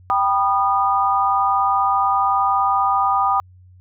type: chord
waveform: sine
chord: G augmented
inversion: none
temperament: just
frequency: 784 / 980 / 1225 Hz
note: G5 / B5 / D#6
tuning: 0 / -14 / -27 cents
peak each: -19 / -21 / -18 dBFS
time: 0.1-3.4 s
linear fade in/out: 0 ms
effects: added 91 Hz sine -44 dBFS peak until 3.8 s